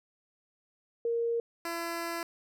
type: tone pair in turn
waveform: sine / 10% pulse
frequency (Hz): 466 / 337.5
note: A#4 / E4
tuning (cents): -1 / +41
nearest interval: tritone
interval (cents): 558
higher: first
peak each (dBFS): -27 / -25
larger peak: second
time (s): 1.05-1.4 / 1.65-2.23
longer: second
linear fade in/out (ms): 2
effects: none